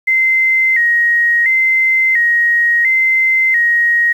sine tone with vibrato, 1975.5 Hz, B6, in tune, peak -9 dBFS, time 0.07-4.13 s, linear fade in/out 10 ms, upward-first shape square, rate 0.72 Hz, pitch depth 83 cents each way, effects 7-bit

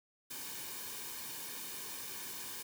white noise with comb filter, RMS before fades -44 dBFS, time 0.3-2.63 s, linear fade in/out 10 ms, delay 1.5 ms, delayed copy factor -0.65, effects none

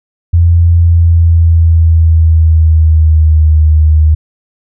sine tone with pitch glide, 84.9 to 77.41 Hz, F2 to D#2, -48 to -8 cents, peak -3 dBFS, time 0.33-4.15 s, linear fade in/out 10 ms, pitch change -160 cents, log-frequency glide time 0.79-3.58 s, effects none

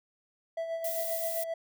triangle tone with tremolo, 659.3 Hz, E5, in tune, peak -28 dBFS, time 0.57-1.54 s, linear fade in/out 5 ms, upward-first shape sine, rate 7.6 Hz, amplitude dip 50%
violet noise, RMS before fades -36 dBFS, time 0.84-1.44 s, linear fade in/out 5 ms
effects none

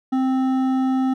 triangle tone with hard clipping, 261.6 Hz, C4, in tune, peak -19 dBFS, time 0.12-1.14 s, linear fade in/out 10 ms, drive 13 dB, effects none

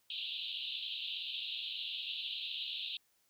white band-pass noise, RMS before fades -41 dBFS, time 0.1-2.97 s, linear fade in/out 2 ms, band 2700 to 4000 Hz, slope 96 dB/octave, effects white hiss -74 dBFS RMS until 3.29 s

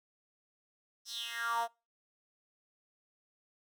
10% pulse tone with high-pass filter sweep, 233.1 Hz, A#3, in tune, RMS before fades -36 dBFS, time 1.05-1.68 s, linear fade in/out 50 ms, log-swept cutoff 5400 to 670 Hz, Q 5.6, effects noise-tail reverb RT60 0.3 s tail -25 dB re dry

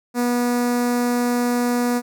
sawtooth tone with notch filter, 242.9 Hz, B3, 29 cents flat, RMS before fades -20 dBFS, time 0.14-2.02 s, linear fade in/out 50 ms, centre 3100 Hz, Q 1, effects none

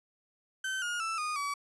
35% pulse tone with pitch steps, 1540 / 1428.6 / 1325.2 / 1229.4 / 1140.4 Hz, G6 / F6 / E6 / D#6 / C#6, -31 / +39 / +9 / -21 / +49 cents, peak -30 dBFS, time 0.64-1.54 s, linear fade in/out 5 ms, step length 180 ms, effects resampled to 24000 Hz

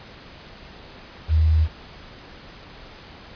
sine tone with quantisation, 78.9 Hz, D#2, 25 cents sharp, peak -14 dBFS, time 1.28-1.68 s, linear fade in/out 50 ms, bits 7, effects pink hiss -43 dBFS RMS until 3.35 s + resampled to 11025 Hz

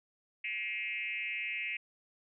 sine tone with frequency modulation, 2349 Hz, D7, in tune, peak -34 dBFS, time 0.44-1.77 s, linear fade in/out 5 ms, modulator 215 Hz, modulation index 1.6, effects none

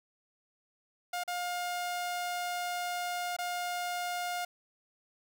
sawtooth tone with dropouts, 710 Hz, F5, 28 cents sharp, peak -29 dBFS, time 1.13-4.45 s, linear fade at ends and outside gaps 5 ms, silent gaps 1.237-1.277 / 3.366-3.386 s, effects none

